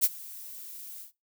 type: noise with ADSR envelope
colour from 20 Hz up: violet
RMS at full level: -20 dBFS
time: 0.01-1.12 s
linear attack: 34 ms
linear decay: 35 ms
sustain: -23 dB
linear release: 120 ms
effects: noise-tail reverb RT60 0.2 s tail -18 dB re dry